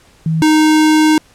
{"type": "tone pair in turn", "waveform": ["sine", "square"], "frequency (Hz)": [160.6, 309.9], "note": ["E3", "D#4"], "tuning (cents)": [-45, -7], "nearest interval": "major seventh", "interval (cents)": 1138, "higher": "second", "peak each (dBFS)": [-12, -8], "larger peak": "second", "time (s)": [[0.26, 0.42], [0.42, 1.18]], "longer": "second", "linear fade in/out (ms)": 2, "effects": ["pink hiss -48 dBFS RMS until 1.34 s", "low-pass 10000 Hz 12 dB/octave"]}